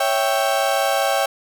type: chord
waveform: 35% pulse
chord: C# diminished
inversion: none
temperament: equal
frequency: 554.4 / 659.3 / 784 Hz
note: C#5 / E5 / G5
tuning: 0 / 0 / 0 cents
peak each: -20 / -21 / -19 dBFS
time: 0-1.26 s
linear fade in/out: 5 ms
effects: none